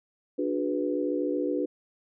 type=chord; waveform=sine; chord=G# half-diminished seventh; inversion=second; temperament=equal with one note detuned; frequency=293.7 / 361.5 / 415.3 / 493.9 Hz; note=D4 / F#4 / G#4 / B4; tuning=0 / -40 / 0 / 0 cents; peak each=-29 / -31 / -35 / -31 dBFS; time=0.38-1.66 s; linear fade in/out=10 ms; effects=none